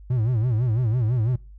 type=tone with vibrato; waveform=triangle; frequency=117.1 Hz; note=A#2; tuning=8 cents sharp; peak=-17 dBFS; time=0.1-1.36 s; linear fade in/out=5 ms; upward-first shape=sine; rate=6 Hz; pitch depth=170 cents each way; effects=noise-tail reverb RT60 0.3 s tail -22 dB re dry + added 50 Hz sine -41 dBFS peak until 1.58 s